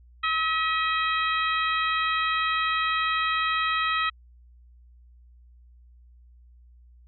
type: harmonic tone with a mistuned harmonic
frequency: 642 Hz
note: E5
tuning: 46 cents flat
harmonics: 2 / 3 / 4 / 5 / 6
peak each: -25 / -29 / -31 / -33 / -35 dBFS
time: 0.23-4.1 s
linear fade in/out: 10 ms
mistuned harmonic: 4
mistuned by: -31 cents
effects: added 60 Hz sine -50 dBFS peak until 7.07 s